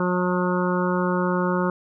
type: harmonic tone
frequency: 180.3 Hz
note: F#3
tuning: 45 cents flat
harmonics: 1 / 2 / 3 / 5 / 6 / 7 / 8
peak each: -23 / -26 / -28 / -30 / -31 / -31 / -32 dBFS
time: 0-1.7 s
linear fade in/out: 2 ms
effects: none